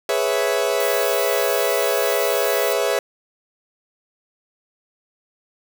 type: chord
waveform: 40% pulse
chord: C# minor seventh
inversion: second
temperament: equal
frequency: 415.3 / 493.9 / 554.4 / 659.3 Hz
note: G#4 / B4 / C#5 / E5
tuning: 0 / 0 / 0 / 0 cents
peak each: -23 dBFS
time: 0.09-2.99 s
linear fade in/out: 2 ms
type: noise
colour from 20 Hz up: violet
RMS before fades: -29 dBFS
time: 0.8-2.73 s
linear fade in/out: 2 ms
effects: none